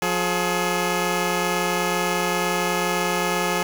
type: tone pair together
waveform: 10% pulse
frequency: 177.8 / 423.4 Hz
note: F3 / G#4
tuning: +31 / +33 cents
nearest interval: octave + minor third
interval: 1502 cents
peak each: -15 dBFS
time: 0.02-3.63 s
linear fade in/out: 2 ms
effects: 7-bit